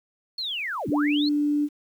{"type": "linear two-way sweep", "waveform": "sine", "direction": "down then up", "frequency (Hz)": [4386, 92.5, 4386], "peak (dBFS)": -27, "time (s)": [0.38, 1.29], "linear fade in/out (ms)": 5, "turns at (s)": 0.89}
{"type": "tone", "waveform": "sine", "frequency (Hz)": 293.7, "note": "D4", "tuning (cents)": 0, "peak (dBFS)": -20, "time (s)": [0.87, 1.69], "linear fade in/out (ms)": 50}
{"effects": ["9-bit"]}